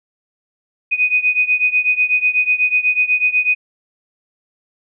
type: beating tone pair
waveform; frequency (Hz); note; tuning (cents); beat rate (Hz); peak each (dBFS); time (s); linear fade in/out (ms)
sine; 2489 / 2497.1; D#7 / D#7; 0 / +6; 8.1; -15 / -17; 0.91-3.55; 20
effects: none